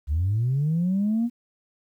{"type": "linear sweep", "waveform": "sine", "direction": "up", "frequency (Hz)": [67.7, 242.4], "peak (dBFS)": -19, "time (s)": [0.07, 1.3], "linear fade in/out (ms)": 50, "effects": ["tanh soft clip ceiling -17 dBFS", "10-bit"]}